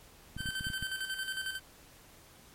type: clicks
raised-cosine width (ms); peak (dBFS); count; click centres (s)
5; -28; 8; 0.366 / 0.406 / 0.458 / 0.489 / 0.609 / 0.669 / 0.702 / 0.826
type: tone with tremolo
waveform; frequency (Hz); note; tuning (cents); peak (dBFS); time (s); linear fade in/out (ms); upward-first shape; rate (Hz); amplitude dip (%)
25% pulse; 1546; G6; -24; -29; 0.37-1.6; 50; square; 11; 55
effects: pink hiss -57 dBFS RMS until 2.54 s + MP3 64 kbps